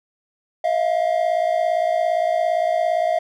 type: tone pair together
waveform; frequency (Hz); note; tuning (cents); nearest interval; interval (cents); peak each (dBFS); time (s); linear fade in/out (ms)
triangle; 641 / 698.5; E5 / F5; -49 / 0; minor second; 149; -18; 0.64-3.19; 5
effects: none